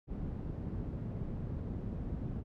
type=low-pass noise; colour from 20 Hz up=white; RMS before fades=-39 dBFS; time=0.07-2.44 s; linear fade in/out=50 ms; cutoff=170 Hz; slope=12 dB/octave; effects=none